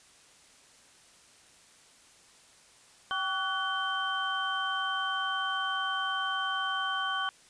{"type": "tone cluster", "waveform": "sine", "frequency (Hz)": [777, 1135, 1486, 3110], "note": ["G5", "C#6", "F#6", "G7"], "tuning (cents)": [-16, 41, 7, -14], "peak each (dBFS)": [-38, -33, -33, -35], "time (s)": [3.11, 7.29], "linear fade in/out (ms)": 0, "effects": ["white hiss -58 dBFS RMS until 7.49 s", "resampled to 22050 Hz"]}